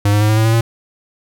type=tone with pitch steps; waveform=square; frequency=102.2 / 104.23 / 106.29 / 108.4 / 110.55 / 112.74 / 114.98 Hz; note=G#2 / G#2 / G#2 / A2 / A2 / A2 / A#2; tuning=-27 / +7 / +41 / -25 / +9 / +43 / -23 cents; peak=-11 dBFS; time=0.05-0.61 s; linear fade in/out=5 ms; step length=80 ms; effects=none